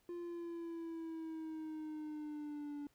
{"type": "exponential sweep", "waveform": "triangle", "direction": "down", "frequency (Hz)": [349.2, 288.5], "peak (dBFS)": -40, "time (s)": [0.09, 2.87], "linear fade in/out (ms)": 2, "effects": ["pink hiss -75 dBFS RMS until 2.94 s"]}